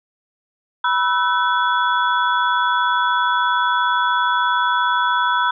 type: tone cluster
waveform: sine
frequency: 980 / 1317 / 1510 / 3406 Hz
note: B5 / E6 / F#6 / G#7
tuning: -14 / -2 / +35 / +43 cents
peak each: -18 / -21 / -21 / -27 dBFS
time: 0.84-5.51 s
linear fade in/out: 5 ms
effects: none